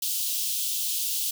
white high-pass noise, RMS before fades -28 dBFS, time 0.02-1.31 s, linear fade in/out 5 ms, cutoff 2900 Hz, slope 48 dB/octave, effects none

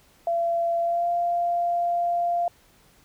sine tone with pitch glide, 680 to 693.9 Hz, F5 to F5, -46 to -11 cents, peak -21 dBFS, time 0.27-2.48 s, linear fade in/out 2 ms, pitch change +35 cents, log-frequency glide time 0.8-1.09 s, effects pink hiss -58 dBFS RMS until 3.04 s

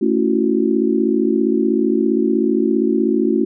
sine chord, F# minor seventh, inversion first, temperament just, 222 / 277.5 / 333 / 370 Hz, A3 / C#4 / E4 / F#4, +16 / +2 / +18 / 0 cents, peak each -19 dBFS, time 0.01-3.45 s, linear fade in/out 10 ms, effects none

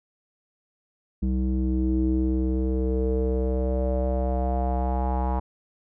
square tone with low-pass filter sweep, 64.1 Hz, C2, 35 cents flat, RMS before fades -24 dBFS, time 1.22-5.4 s, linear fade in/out 10 ms, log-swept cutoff 250 to 910 Hz, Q 5.6, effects none

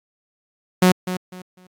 sawtooth tone with echo, 182.9 Hz, F#3, 20 cents flat, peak -7 dBFS, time 0.82-0.92 s, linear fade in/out 5 ms, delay 250 ms, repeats 3, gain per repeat -12 dB, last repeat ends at 1.67 s, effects AAC 64 kbps

